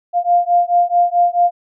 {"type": "beating tone pair", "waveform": "sine", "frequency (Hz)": [698.5, 703.1], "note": ["F5", "F5"], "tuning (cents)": [0, 11], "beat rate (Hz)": 4.6, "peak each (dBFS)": -14, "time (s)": [0.13, 1.51], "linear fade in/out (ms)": 50, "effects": []}